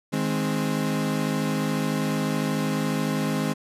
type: chord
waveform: 35% pulse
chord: Ab major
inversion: second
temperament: equal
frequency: 155.56 / 207.7 / 261.6 Hz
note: Eb3 / Ab3 / C4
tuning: 0 / 0 / 0 cents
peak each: -26 dBFS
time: 0.12-3.54 s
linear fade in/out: 20 ms
effects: resampled to 32000 Hz